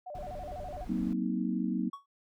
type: tone with vibrato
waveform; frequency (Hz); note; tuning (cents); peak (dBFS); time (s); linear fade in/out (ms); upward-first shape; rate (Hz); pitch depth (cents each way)
sine; 659.3; E5; 0; -39; 0.06-0.85; 10; square; 12; 180
type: noise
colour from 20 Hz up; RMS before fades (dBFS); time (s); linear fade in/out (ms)
brown; -44; 0.15-1.13; 0
type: chord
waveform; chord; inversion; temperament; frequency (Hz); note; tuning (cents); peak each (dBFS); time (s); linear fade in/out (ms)
sine; C half-diminished seventh; second; just; 188.37 / 235.5 / 261.6 / 314; Gb3 / Bb3 / C4 / Eb4; +31 / +18 / 0 / +16; -33 / -33 / -36 / -36; 0.88-1.9; 20
type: tone with exponential decay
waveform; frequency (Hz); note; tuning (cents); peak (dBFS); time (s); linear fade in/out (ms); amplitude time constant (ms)
triangle; 1117; C#6; +13; -34; 1.93-2.06; 5; 28
effects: none